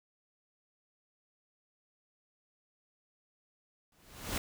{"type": "noise with exponential growth", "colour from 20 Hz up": "pink", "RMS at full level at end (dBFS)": -32, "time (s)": [3.92, 4.38], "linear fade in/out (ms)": 2, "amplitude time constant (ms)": 100, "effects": []}